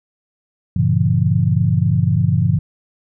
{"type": "chord", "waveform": "sine", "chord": "G diminished seventh", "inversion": "none", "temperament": "just", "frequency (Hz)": [98, 117.6, 141.12, 169.34], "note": ["G2", "Bb2", "Db3", "Fb3"], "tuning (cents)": [0, 16, 31, 47], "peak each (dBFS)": -18, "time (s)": [0.76, 2.59], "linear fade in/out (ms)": 5, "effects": []}